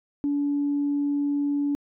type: tone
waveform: sine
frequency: 286.7 Hz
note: D4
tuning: 42 cents flat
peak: -21 dBFS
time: 0.24-1.75 s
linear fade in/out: 0 ms
effects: tanh soft clip ceiling -17 dBFS